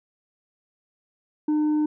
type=tone with tanh clipping; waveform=triangle; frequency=303 Hz; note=D#4; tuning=46 cents flat; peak=-20 dBFS; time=1.48-1.86 s; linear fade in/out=5 ms; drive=8 dB; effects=none